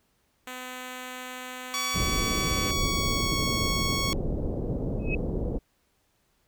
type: tone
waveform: 5% pulse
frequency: 253.4 Hz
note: B3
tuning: 45 cents sharp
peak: -25 dBFS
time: 0.47-2.71 s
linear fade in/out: 2 ms
type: tone with pitch glide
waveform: 10% pulse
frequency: 1133 to 1107.1 Hz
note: C#6 to C#6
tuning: +37 to -3 cents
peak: -19 dBFS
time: 1.74-4.13 s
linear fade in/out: 0 ms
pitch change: -40 cents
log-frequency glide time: 2.5-3.41 s
type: low-pass noise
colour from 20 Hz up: pink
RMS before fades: -29 dBFS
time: 1.94-5.59 s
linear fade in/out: 20 ms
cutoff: 530 Hz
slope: 24 dB/octave
type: tone with exponential growth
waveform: sine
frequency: 2554 Hz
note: D#7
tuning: 45 cents sharp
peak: -25 dBFS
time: 4.99-5.15 s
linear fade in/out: 5 ms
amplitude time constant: 34 ms
effects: pink hiss -70 dBFS RMS until 6.47 s